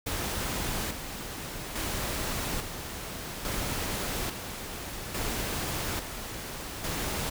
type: noise with tremolo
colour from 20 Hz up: pink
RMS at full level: -32 dBFS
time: 0.06-7.3 s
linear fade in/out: 10 ms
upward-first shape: square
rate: 0.59 Hz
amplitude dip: 50%
effects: none